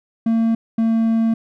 triangle tone pair in turn, 226.9 / 225.9 Hz, A#3 / A3, -47 / +46 cents, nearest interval unison, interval 7 cents, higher first, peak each -12 dBFS, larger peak neither, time 0.26-0.55 / 0.78-1.34 s, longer second, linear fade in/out 5 ms, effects none

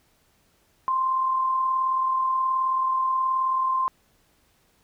sine tone with amplitude modulation, 1046.5 Hz, C6, in tune, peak -19 dBFS, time 0.88-3.88 s, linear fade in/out 0 ms, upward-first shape sine, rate 38.7 Hz, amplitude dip 35%, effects pink hiss -64 dBFS RMS until 4.83 s

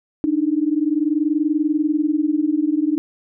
sine tone pair together, 293.7 / 314.1 Hz, D4 / D#4, 0 / +16 cents, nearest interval minor second, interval 116 cents, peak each -19 dBFS, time 0.24-2.98 s, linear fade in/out 0 ms, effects none

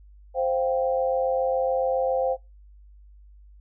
sine chord, C suspended fourth, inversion none, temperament just, 523.3 / 697.7 / 784.9 Hz, C5 / F5 / G5, 0 / -2 / +2 cents, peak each -23 / -29 / -29 dBFS, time 0.34-2.37 s, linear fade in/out 50 ms, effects noise-tail reverb RT60 0.2 s tail -18 dB re dry + added 50 Hz sine -47 dBFS peak until 3.6 s

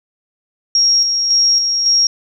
sine tone with tremolo, 5590 Hz, F8, 1 cent sharp, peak -9 dBFS, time 0.75-2.07 s, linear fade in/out 2 ms, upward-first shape square, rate 1.8 Hz, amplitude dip 40%, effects none

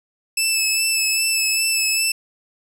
15% pulse tone with vibrato, 2624 Hz, E7, 9 cents flat, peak -10 dBFS, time 0.37-2.12 s, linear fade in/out 5 ms, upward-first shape sine, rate 2.5 Hz, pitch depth 22 cents each way, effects none

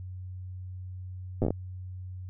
slowing click train, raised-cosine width 2 ms, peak -14 dBFS, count 7, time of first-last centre 1.42-1.506 s, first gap 8 ms, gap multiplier 1.23, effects added 92 Hz sine -37 dBFS peak until 2.29 s

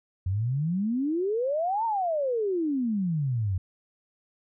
sine exponential two-way sweep, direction up then down, 88.4 to 934 to 88.4 Hz, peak -24 dBFS, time 0.26-3.58 s, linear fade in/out 5 ms, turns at 1.85 s, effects none

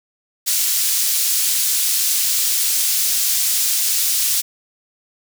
pink high-pass noise, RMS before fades -18 dBFS, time 0.46-4.42 s, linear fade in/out 20 ms, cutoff 5400 Hz, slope 12 dB/octave, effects none

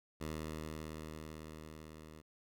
10% pulse tone with level ramp, 78 Hz, D#2, 5 cents sharp, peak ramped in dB -31 to -44 dBFS, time 0.2-2.22 s, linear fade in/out 20 ms, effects none

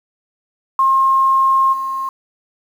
sine tone with level steps, 1069 Hz, C6, 37 cents sharp, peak -10 / -19 dBFS, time 0.79-2.09 s, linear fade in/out 2 ms, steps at 1.72 s, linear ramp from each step 20 ms, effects 7-bit

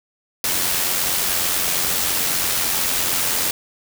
white noise with amplitude modulation, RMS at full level -19 dBFS, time 0.44-3.51 s, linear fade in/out 2 ms, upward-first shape sine, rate 89 Hz, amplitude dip 35%, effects none

